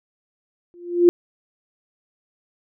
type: tone with exponential growth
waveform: sine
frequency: 349.1 Hz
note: F4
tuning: 1 cent flat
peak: -6 dBFS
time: 0.74-1.09 s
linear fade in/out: 0 ms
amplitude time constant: 76 ms
effects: none